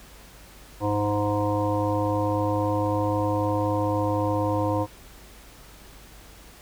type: harmonic tone with a mistuned harmonic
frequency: 103.83 Hz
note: G#2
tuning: in tune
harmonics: 1 / 3 / 5 / 7 / 9 / 10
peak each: -27 / -27 / -27 / -33 / -30 / -34 dBFS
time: 0.8-4.87 s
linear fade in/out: 50 ms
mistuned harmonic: 1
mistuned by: -30 cents
effects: added 50 Hz sine -49 dBFS peak until 6.61 s + pink hiss -49 dBFS RMS until 6.61 s